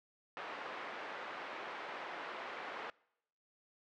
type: band-pass noise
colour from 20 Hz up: white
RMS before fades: -45 dBFS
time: 0.37-2.9 s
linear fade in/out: 0 ms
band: 420 to 1600 Hz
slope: 12 dB/octave
effects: noise-tail reverb RT60 0.8 s tail -25 dB re dry + low-pass 4000 Hz 12 dB/octave